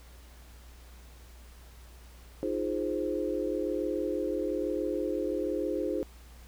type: chord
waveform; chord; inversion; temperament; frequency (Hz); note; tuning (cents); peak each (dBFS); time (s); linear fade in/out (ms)
sine; F minor seventh; third; equal with one note detuned; 308.1 / 349.2 / 415.3 / 523.3; Eb4 / F4 / Ab4 / C5; -17 / 0 / 0 / 0; -34; 2.43-6.03; 0
effects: added 60 Hz sine -49 dBFS peak until 6.47 s + pink hiss -57 dBFS RMS until 6.47 s